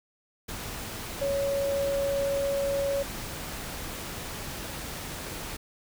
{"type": "tone in noise", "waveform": "sine", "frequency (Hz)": 557, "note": "C#5", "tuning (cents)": 8, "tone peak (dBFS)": -25, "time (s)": [1.21, 3.03], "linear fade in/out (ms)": 10, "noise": "pink", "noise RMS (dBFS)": -37, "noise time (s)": [0.48, 5.57], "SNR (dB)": 9, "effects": []}